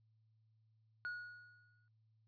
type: tone with exponential decay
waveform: triangle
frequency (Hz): 1453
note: F#6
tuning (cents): -32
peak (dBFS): -37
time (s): 1.05-1.88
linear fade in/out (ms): 0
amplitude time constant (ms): 180
effects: added 110 Hz sine -70 dBFS peak until 2.27 s + resampled to 11025 Hz